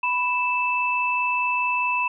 sine tone pair together, 987.8 / 2637 Hz, B5 / E7, 0 / 0 cents, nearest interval octave + perfect fourth, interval 1700 cents, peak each -23 dBFS, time 0.03-2.08 s, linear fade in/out 5 ms, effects none

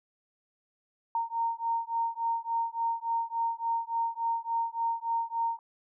sine beating tone pair, 920 / 923.5 Hz, A#5 / A#5, -23 / -16 cents, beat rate 3.5 Hz, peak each -31 dBFS, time 1.15-5.59 s, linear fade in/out 2 ms, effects none

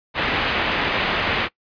white low-pass noise, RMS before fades -22 dBFS, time 0.14-1.49 s, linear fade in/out 50 ms, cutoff 3000 Hz, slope 24 dB/octave, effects noise-tail reverb RT60 0.1 s tail -22 dB re dry + resampled to 11025 Hz

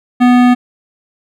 sine tone with hard clipping, 246.9 Hz, B3, in tune, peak -7 dBFS, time 0.2-0.55 s, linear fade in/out 20 ms, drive 17 dB, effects none

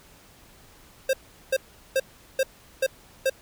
square tone bursts, 531 Hz, C5, 25 cents sharp, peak -20 dBFS, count 6, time 1.09-3.298 s, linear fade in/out 5 ms, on 43 ms, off 390 ms, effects pink hiss -53 dBFS RMS until 3.41 s

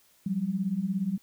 sine beating tone pair, 179.4 / 196.4 Hz, F3 / G3, +47 / +4 cents, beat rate 17 Hz, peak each -31 / -28 dBFS, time 0.26-1.18 s, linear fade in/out 5 ms, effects white hiss -63 dBFS RMS until 1.22 s

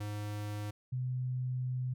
square / sine tone pair in turn, 104.3 / 126.91 Hz, G#2 / B2, +8 / +48 cents, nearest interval minor third, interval 340 cents, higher second, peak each -37 / -32 dBFS, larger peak second, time 0-0.71 / 0.92-1.94 s, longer second, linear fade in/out 10 ms, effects none

